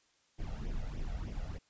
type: noise with flanger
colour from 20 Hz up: brown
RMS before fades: -38 dBFS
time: 0.38-1.59 s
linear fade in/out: 20 ms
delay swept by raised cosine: 0.34 to 1.54 ms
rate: 3.3 Hz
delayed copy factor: +0.7
effects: white hiss -71 dBFS RMS until 1.69 s + resampled to 16000 Hz